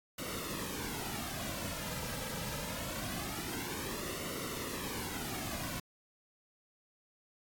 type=noise with flanger; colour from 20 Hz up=pink; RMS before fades=-40 dBFS; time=0.18-5.8 s; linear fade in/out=5 ms; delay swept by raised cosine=1.2 to 2.8 ms; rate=0.24 Hz; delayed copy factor=-0.65; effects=AAC 64 kbps